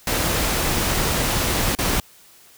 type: noise with dropouts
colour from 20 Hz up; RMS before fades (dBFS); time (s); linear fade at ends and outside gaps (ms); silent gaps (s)
pink; -21; 0.07-2; 2; 1.751-1.787
effects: white hiss -50 dBFS RMS until 2.57 s